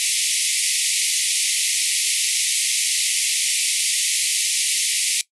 white band-pass noise, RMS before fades -21 dBFS, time 0-5.21 s, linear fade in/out 0 ms, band 2000 to 11000 Hz, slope 96 dB/octave, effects noise-tail reverb RT60 0.1 s tail -18 dB re dry

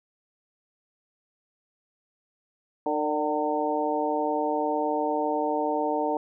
harmonic tone with a mistuned harmonic, 151.5 Hz, D#3, 46 cents flat, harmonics 2 / 3 / 4 / 5 / 6, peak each -30 / -30 / -30 / -30 / -30 dBFS, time 2.86-6.17 s, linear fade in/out 2 ms, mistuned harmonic 4, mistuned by -35 cents, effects none

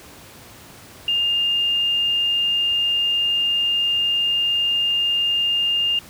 sine tone, 2813 Hz, F7, 12 cents sharp, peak -17 dBFS, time 1.08-5.99 s, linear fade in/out 2 ms, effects pink hiss -43 dBFS RMS until 6.09 s + high-pass 60 Hz 12 dB/octave

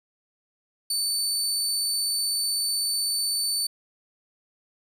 25% pulse tone, 4524 Hz, C#8, 34 cents sharp, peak -19 dBFS, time 0.9-3.67 s, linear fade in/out 5 ms, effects none

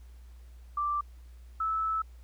sine tone pair in turn, 1174.7 / 1308 Hz, D6 / E6, 0 / -14 cents, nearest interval major second, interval 186 cents, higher second, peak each -27 dBFS, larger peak neither, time 0.77-1.01 / 1.6-2.02 s, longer second, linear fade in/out 5 ms, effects added 60 Hz sine -47 dBFS peak until 2.23 s + pink hiss -66 dBFS RMS until 2.23 s

